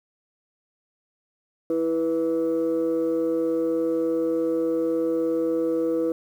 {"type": "tone pair together", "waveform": "sine", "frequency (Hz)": [327.9, 491.3], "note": ["E4", "B4"], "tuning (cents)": [-9, -9], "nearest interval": "perfect fifth", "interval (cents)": 700, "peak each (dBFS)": -22, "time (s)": [1.7, 6.12], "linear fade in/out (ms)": 2, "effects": ["tanh soft clip ceiling -17 dBFS", "9-bit"]}